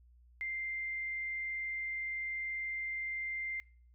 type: tone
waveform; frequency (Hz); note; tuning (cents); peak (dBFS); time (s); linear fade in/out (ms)
sine; 2093; C7; 0; -35; 0.41-3.6; 0
effects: noise-tail reverb RT60 0.5 s tail -26 dB re dry + added 60 Hz sine -59 dBFS peak until 3.94 s